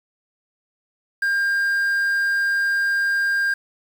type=tone with quantisation; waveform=triangle; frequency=1602 Hz; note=G6; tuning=37 cents sharp; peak=-16 dBFS; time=1.22-3.54 s; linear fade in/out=5 ms; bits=7; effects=none